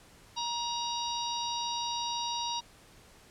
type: harmonic tone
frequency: 946 Hz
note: A#5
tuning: 25 cents sharp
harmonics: 1 / 3 / 4 / 5 / 6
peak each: -34 / -42 / -37 / -41 / -41 dBFS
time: 0.36-2.61 s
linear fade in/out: 20 ms
effects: pink hiss -57 dBFS RMS until 3.3 s + low-pass 11000 Hz 12 dB/octave